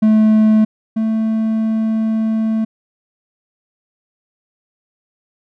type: tone pair in turn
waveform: triangle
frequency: 216.8 / 221 Hz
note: A3 / A3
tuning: -25 / +8 cents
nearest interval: unison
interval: 33 cents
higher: second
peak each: -6 / -12 dBFS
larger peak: first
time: 0.02-0.65 / 0.96-2.65 s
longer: second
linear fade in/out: 10 ms
effects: none